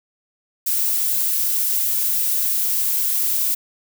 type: noise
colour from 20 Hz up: violet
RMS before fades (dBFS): -20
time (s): 0.66-3.55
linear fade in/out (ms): 10
effects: none